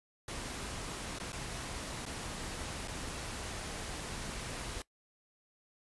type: noise with dropouts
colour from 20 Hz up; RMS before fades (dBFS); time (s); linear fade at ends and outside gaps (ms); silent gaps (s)
pink; -41; 0.28-4.82; 2; 1.187-1.199 / 1.321-1.329 / 2.054-2.062 / 2.876-2.881
effects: noise-tail reverb RT60 0.1 s tail -20 dB re dry + resampled to 24000 Hz